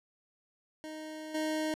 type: tone with level steps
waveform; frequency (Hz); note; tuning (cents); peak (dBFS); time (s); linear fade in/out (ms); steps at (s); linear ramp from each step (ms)
25% pulse; 311.1; D#4; 0; -37 / -27; 0.84-1.74; 0; 1.34; 10
effects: low-pass 11000 Hz 12 dB/octave